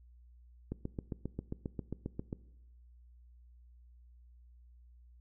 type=click train; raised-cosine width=3 ms; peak=-24 dBFS; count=13; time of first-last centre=0.72-2.329 s; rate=7.46 Hz; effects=noise-tail reverb RT60 0.9 s tail -20 dB re dry + added 60 Hz sine -56 dBFS peak until 5.2 s